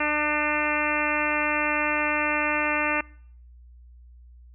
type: harmonic tone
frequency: 299.5 Hz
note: D4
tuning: 34 cents sharp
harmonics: 1 / 2 / 3 / 4 / 5 / 6 / 7 / 8 / 9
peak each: -31 / -31 / -31 / -31 / -31 / -31 / -31 / -31 / -31 dBFS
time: 0-3.01 s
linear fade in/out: 5 ms
effects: noise-tail reverb RT60 0.6 s tail -24 dB re dry + added 60 Hz sine -46 dBFS peak until 4.54 s